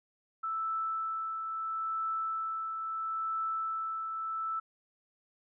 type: tone with tremolo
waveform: sine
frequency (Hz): 1318.5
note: E6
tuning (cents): 0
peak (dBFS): -30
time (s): 0.43-4.6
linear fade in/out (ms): 10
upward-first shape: triangle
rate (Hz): 0.75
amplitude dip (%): 40
effects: none